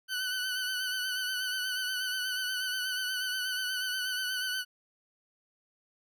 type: tone with vibrato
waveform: 20% pulse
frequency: 1504 Hz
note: F#6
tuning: 28 cents sharp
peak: -26 dBFS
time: 0.08-4.65 s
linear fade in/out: 50 ms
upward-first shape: sine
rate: 8.3 Hz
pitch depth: 36 cents each way
effects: none